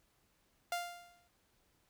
sawtooth tone with exponential decay, 698.5 Hz, F5, in tune, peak -29 dBFS, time 0.72-1.28 s, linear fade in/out 2 ms, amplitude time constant 120 ms, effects pink hiss -74 dBFS RMS until 1.89 s

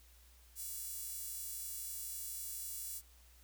5% pulse tone with high-pass filter, 568 Hz, C#5, 42 cents sharp, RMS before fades -44 dBFS, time 0.55-3.02 s, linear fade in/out 50 ms, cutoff 11000 Hz, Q 3.5, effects added 60 Hz sine -61 dBFS peak until 3.43 s + white hiss -66 dBFS RMS until 3.43 s

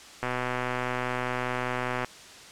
click train, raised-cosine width 0.5 ms, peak -14 dBFS, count 228, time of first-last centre 0.23-2.046 s, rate 125 Hz, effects white hiss -47 dBFS RMS until 2.51 s + low-pass 7000 Hz 12 dB/octave

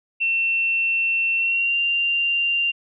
sine tone with pitch glide, 2700 to 2781 Hz, E7 to F7, +41 to -8 cents, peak -18 dBFS, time 0.2-2.72 s, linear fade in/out 20 ms, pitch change +51 cents, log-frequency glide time 1.36-1.77 s, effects none

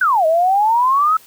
sine exponential two-way sweep, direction down then up, 1568 to 622.3 to 1317 Hz, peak -11 dBFS, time 0.01-1.17 s, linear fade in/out 5 ms, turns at 0.26 s, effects white hiss -46 dBFS RMS until 1.26 s

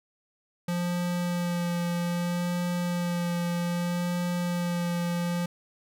square tone with vibrato, 174.61 Hz, F3, in tune, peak -27 dBFS, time 0.68-5.46 s, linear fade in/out 5 ms, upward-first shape sine, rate 0.63 Hz, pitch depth 14 cents each way, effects none

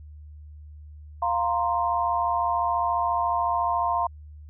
sine chord, F suspended fourth, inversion none, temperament equal, 698.5 / 932.3 / 1046.5 Hz, F5 / Bb5 / C6, 0 / 0 / 0 cents, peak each -26 dBFS, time 1.22-4.07 s, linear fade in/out 5 ms, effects added 75 Hz sine -41 dBFS peak until 4.49 s

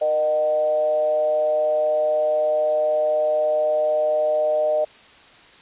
sine tone with frequency modulation, 612 Hz, D#5, 29 cents flat, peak -17 dBFS, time 0.01-4.85 s, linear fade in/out 10 ms, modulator 144 Hz, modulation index 0.47, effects white hiss -48 dBFS RMS until 5.61 s + resampled to 8000 Hz

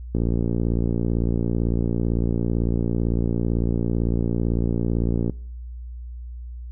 click train, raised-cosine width 3 ms, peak -10 dBFS, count 299, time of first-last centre 0.15-5.297 s, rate 57.9 Hz, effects noise-tail reverb RT60 0.6 s tail -25 dB re dry + added 60 Hz sine -32 dBFS peak until 6.71 s

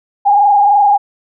sine tone with frequency modulation, 816 Hz, G#5, 31 cents flat, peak -6 dBFS, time 0.25-0.98 s, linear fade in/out 20 ms, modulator 23.3 Hz, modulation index 1.1, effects none

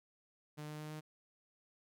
sawtooth tone with pitch steps, 150.5 / 151.63 / 152.78 / 153.93 Hz, D3 / D#3 / D#3 / D#3, +43 / -44 / -31 / -18 cents, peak -40 dBFS, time 0.57-1.01 s, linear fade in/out 20 ms, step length 110 ms, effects none

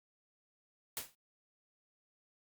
white noise with exponential decay, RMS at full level -35 dBFS, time 0.97-1.15 s, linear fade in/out 1 ms, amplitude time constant 37 ms, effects Opus 48 kbps

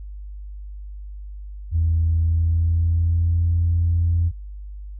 sine tone with pitch glide, 82 to 84.94 Hz, E2 to F2, -9 to -48 cents, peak -15 dBFS, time 1.71-4.32 s, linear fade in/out 50 ms, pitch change +61 cents, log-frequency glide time 2.14-3.43 s, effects tanh soft clip ceiling -11 dBFS + added 50 Hz sine -32 dBFS peak until 4.99 s

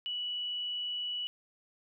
sine tone, 2947 Hz, F#7, 8 cents flat, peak -33 dBFS, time 0.06-1.27 s, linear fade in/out 0 ms, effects none

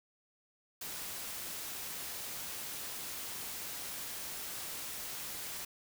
white noise, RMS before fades -42 dBFS, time 0.81-5.65 s, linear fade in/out 5 ms, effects none

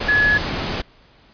sine tone in noise, 1697 Hz, G#6, 37 cents sharp, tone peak -13 dBFS, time 0.08-0.38 s, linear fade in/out 10 ms, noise pink, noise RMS -24 dBFS, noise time 0-0.82 s, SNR +8 dB, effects pink hiss -52 dBFS RMS until 1.33 s + resampled to 11025 Hz

